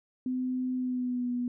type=tone with pitch glide; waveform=sine; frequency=254.7 to 244.9 Hz; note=C4 to B3; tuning=-46 to -14 cents; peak=-28 dBFS; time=0.26-1.48 s; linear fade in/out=2 ms; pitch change=-68 cents; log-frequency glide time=0.75-1.31 s; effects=none